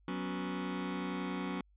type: chord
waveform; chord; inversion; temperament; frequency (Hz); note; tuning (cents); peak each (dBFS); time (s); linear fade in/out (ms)
sawtooth; F# suspended fourth; none; just; 185 / 246.7 / 277.5; F#3 / B3 / C#4; 0 / -2 / +2; -34 / -38 / -35; 0.08-1.61; 2
effects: added 50 Hz sine -63 dBFS peak until 1.76 s + resampled to 8000 Hz